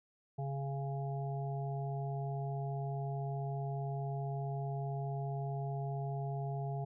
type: harmonic tone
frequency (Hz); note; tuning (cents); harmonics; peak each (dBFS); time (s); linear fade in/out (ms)
138.1; C#3; -6; 1 / 3 / 5 / 6; -36 / -46 / -44 / -49; 0.38-6.85; 10
effects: none